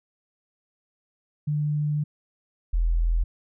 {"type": "tone pair in turn", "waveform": "sine", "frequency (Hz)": [148.9, 41.78], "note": ["D3", "E1"], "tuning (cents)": [24, 24], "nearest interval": "octave + minor seventh", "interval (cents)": 2200, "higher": "first", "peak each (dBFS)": [-22, -19], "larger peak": "second", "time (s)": [[1.47, 2.04], [2.73, 3.24]], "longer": "first", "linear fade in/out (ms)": 10, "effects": []}